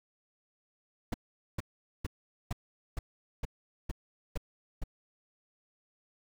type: noise bursts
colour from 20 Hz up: brown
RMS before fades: -32 dBFS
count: 9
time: 1.12-4.838 s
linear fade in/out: 5 ms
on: 22 ms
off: 440 ms
effects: none